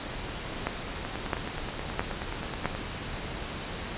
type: two click trains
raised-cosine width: 0.5 ms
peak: -19 / -11 dBFS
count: 17 / 4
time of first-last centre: 1.05-2.75 / 0.67-2.657 s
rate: 9.41 / 1.51 Hz
effects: pink hiss -36 dBFS RMS until 3.97 s + resampled to 8000 Hz